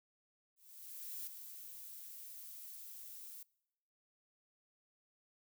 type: noise with ADSR envelope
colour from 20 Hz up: violet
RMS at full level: -44 dBFS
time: 0.56-3.43 s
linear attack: 710 ms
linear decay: 7 ms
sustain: -7 dB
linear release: 4 ms
effects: noise-tail reverb RT60 0.9 s tail -25 dB re dry